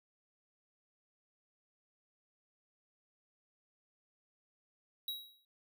square tone with exponential decay, 3854 Hz, B7, 43 cents flat, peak -35 dBFS, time 5.08-5.45 s, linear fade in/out 2 ms, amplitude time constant 79 ms, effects none

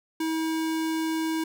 square tone, 320.9 Hz, E4, 46 cents flat, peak -26 dBFS, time 0.2-1.44 s, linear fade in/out 5 ms, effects none

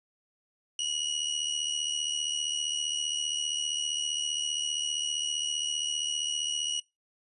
25% pulse tone with amplitude modulation, 2905 Hz, F#7, 32 cents flat, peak -23 dBFS, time 0.79-6.8 s, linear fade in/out 2 ms, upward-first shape sine, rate 75.2 Hz, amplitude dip 65%, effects noise-tail reverb RT60 0.2 s tail -21 dB re dry + resampled to 24000 Hz

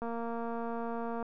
click train, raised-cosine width 1 ms, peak -25 dBFS, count 281, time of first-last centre 0.02-1.227 s, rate 232 Hz, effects none

